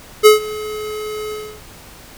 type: tone with ADSR envelope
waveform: square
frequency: 426.6 Hz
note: G#4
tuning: 46 cents sharp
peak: -3 dBFS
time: 0.23-1.61 s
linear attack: 31 ms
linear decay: 130 ms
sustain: -21 dB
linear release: 300 ms
effects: pink hiss -40 dBFS RMS until 2.17 s